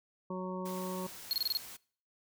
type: harmonic tone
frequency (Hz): 184.8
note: F#3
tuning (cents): -2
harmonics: 1 / 2 / 3 / 5 / 6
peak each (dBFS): -38 / -41 / -43 / -45 / -46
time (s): 0.3-1.07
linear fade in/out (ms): 5
type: noise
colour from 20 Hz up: white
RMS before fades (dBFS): -48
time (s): 0.65-1.77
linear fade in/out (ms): 10
type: tone bursts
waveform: square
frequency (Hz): 4302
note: C8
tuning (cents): +47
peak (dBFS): -29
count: 6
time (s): 1.31-1.571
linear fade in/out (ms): 0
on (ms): 21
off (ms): 27
effects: noise-tail reverb RT60 0.5 s tail -23 dB re dry